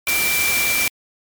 sine tone in noise, 2349 Hz, D7, in tune, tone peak -19 dBFS, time 0.07-0.88 s, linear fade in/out 2 ms, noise white, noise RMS -21 dBFS, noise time 0.07-0.88 s, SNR -1 dB, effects MP3 96 kbps

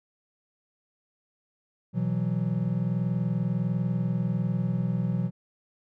triangle chord, B suspended fourth, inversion none, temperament equal, 123.47 / 164.81 / 185 Hz, B2 / E3 / F#3, 0 / 0 / 0 cents, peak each -27 dBFS, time 1.93-5.31 s, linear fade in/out 50 ms, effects none

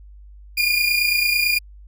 30% pulse tone pair together, 2399 / 2428 Hz, D7 / D#7, +36 / -43 cents, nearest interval unison, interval 21 cents, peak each -19 / -16 dBFS, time 0.57-1.59 s, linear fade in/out 10 ms, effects added 50 Hz sine -40 dBFS peak until 1.87 s

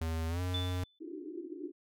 square tone with pitch glide, 81.2 to 90.62 Hz, E2 to F#2, -26 to -36 cents, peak -33 dBFS, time 0.01-0.84 s, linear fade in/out 5 ms, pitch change +190 cents, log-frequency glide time 0.28-0.41 s
sine tone with exponential decay, 3504 Hz, A7, 8 cents flat, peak -33 dBFS, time 0.54-0.99 s, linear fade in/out 5 ms, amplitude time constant 97 ms
white band-pass noise, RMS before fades -43 dBFS, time 1-1.72 s, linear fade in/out 20 ms, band 290 to 380 Hz, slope 96 dB/octave
effects none

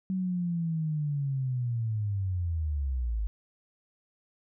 sine linear sweep, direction down, 190 to 50.4 Hz, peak -27 dBFS, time 0.1-3.27 s, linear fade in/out 0 ms, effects none

